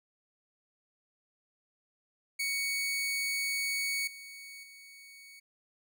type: tone with level steps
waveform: sawtooth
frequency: 2231 Hz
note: C#7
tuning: 11 cents sharp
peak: -27 / -42 / -47 dBFS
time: 2.39-5.4 s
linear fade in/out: 10 ms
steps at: 4.07 / 4.63 s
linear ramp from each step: 5 ms
effects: none